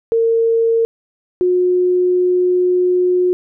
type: tone pair in turn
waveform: sine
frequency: 456.7 / 361.5 Hz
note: A#4 / F#4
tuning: -36 / -40 cents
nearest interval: major third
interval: 404 cents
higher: first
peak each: -11 dBFS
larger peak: neither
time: 0.12-0.85 / 1.41-3.33 s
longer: second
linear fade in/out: 0 ms
effects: none